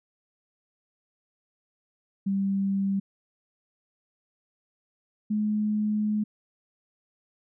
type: tone pair in turn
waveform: sine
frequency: 196 / 211.7 Hz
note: G3 / G#3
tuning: 0 / +33 cents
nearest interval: minor second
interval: 133 cents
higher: second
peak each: -23 dBFS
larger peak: neither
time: 2.26-3 / 5.3-6.24 s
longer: second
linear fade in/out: 10 ms
effects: none